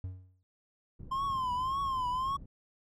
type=tone with exponential decay; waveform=triangle; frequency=92.5 Hz; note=F#2; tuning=in tune; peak=-31 dBFS; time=0.04-0.43 s; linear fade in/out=0 ms; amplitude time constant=84 ms
type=low-pass noise; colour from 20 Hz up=pink; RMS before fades=-46 dBFS; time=0.99-2.46 s; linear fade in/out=5 ms; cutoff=190 Hz; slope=12 dB/octave
type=tone with vibrato; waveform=triangle; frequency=1046.5 Hz; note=C6; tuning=in tune; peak=-28 dBFS; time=1.11-2.37 s; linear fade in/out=10 ms; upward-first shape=triangle; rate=1.8 Hz; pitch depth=120 cents each way
effects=none